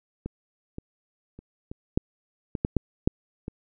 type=clicks; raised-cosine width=3 ms; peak=-19 / -22 / -30 / -23 / -8 / -16 / -10 / -8 / -6 / -20 dBFS; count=10; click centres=0.26 / 0.784 / 1.39 / 1.715 / 1.975 / 2.552 / 2.649 / 2.767 / 3.075 / 3.481 s; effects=none